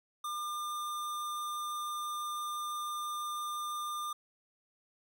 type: tone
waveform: square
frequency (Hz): 1201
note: D6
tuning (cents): +38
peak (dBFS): -36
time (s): 0.24-4.13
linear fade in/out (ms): 5
effects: none